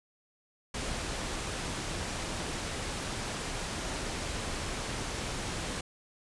pink low-pass noise, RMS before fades -36 dBFS, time 0.74-5.81 s, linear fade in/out 5 ms, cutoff 9800 Hz, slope 24 dB/octave, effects resampled to 24000 Hz

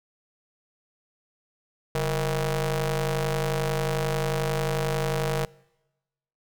sawtooth ring-modulated tone, 164.81 Hz, E3, in tune, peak -17 dBFS, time 1.95-5.45 s, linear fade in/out 0 ms, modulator 304 Hz, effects noise-tail reverb RT60 1.0 s tail -24 dB re dry

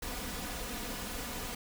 pink noise with comb filter, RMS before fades -39 dBFS, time 0.02-1.55 s, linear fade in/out 5 ms, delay 4.1 ms, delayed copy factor +0.55, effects none

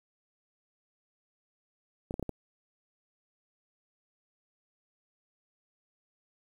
clicks, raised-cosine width 2 ms, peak -21 dBFS, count 5, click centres 2.109 / 2.141 / 2.196 / 2.227 / 2.293 s, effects 9-bit

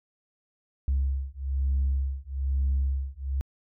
sine beating tone pair, 67.2 / 68.3 Hz, C2 / C#2, +47 / -25 cents, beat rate 1.1 Hz, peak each -26 dBFS, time 0.88-3.41 s, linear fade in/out 0 ms, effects tanh soft clip ceiling -19 dBFS

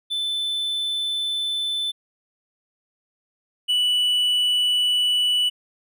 triangle tone pair in turn, 3520 / 2960 Hz, A7 / F#7, 0 / 0 cents, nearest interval minor third, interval 300 cents, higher first, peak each -21 / -16 dBFS, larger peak second, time 0.1-1.92 / 3.68-5.5 s, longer neither, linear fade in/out 20 ms, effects none

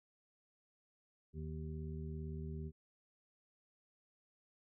harmonic tone, 77.78 Hz, D#2, in tune, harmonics 1 / 2 / 3 / 5, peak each -44 / -45 / -51 / -52 dBFS, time 1.33-2.72 s, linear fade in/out 50 ms, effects none

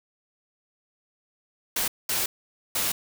white noise bursts at uneven times, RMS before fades -26 dBFS, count 3, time 1.76-1.88 / 2.09-2.26 / 2.75-2.92 s, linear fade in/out 5 ms, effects none

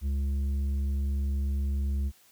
triangle tone with tanh clipping, 69.3 Hz, C#2, in tune, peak -27 dBFS, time 0.01-2.12 s, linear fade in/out 50 ms, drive 11 dB, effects white hiss -60 dBFS RMS until 2.31 s

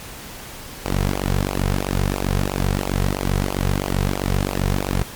sawtooth tone with flanger, 47.66 Hz, G1, 48 cents flat, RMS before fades -21 dBFS, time 0.85-5.03 s, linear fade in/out 0 ms, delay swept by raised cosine 0.52 to 3.52 ms, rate 3 Hz, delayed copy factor -0.8, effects pink hiss -36 dBFS RMS until 5.15 s + MP3 96 kbps

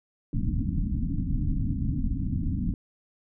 pink low-pass noise, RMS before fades -27 dBFS, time 0.33-2.74 s, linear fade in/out 2 ms, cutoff 290 Hz, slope 96 dB/octave, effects none

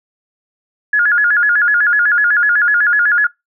sine tone with vibrato, 1554 Hz, G6, 16 cents flat, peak -9 dBFS, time 0.93-3.27 s, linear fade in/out 5 ms, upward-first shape square, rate 8 Hz, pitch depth 150 cents each way, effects noise-tail reverb RT60 0.2 s tail -25 dB re dry

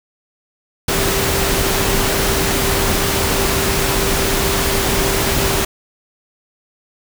sine tone in noise, 392 Hz, G4, in tune, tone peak -23 dBFS, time 0.88-5.65 s, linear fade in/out 5 ms, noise pink, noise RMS -17 dBFS, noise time 0.88-5.65 s, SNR -9 dB, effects none

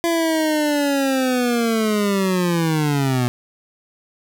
25% pulse linear sweep, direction down, 340 to 120.6 Hz, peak -13 dBFS, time 0.04-3.28 s, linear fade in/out 0 ms, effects none

